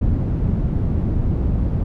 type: low-pass noise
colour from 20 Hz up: white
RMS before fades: -19 dBFS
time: 0.01-1.84 s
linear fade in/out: 10 ms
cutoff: 120 Hz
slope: 12 dB/octave
effects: none